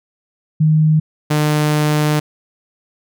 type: tone pair in turn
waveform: sine / sawtooth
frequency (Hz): 155.56 / 150.78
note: D#3 / D3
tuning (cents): 0 / +46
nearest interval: minor second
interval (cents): 54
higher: first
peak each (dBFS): -9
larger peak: neither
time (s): 0.6-1 / 1.3-2.2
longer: second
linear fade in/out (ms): 10
effects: none